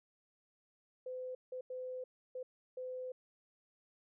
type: tone bursts at uneven times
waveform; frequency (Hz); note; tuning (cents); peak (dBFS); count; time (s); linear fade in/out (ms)
sine; 509; C5; -48; -40; 5; 1.06-1.35 / 1.52-1.61 / 1.7-2.04 / 2.35-2.43 / 2.77-3.12; 5
effects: none